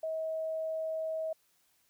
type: tone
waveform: sine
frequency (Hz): 639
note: D#5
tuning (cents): +46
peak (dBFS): -32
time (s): 0.03-1.33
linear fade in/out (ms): 5
effects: white hiss -71 dBFS RMS until 1.89 s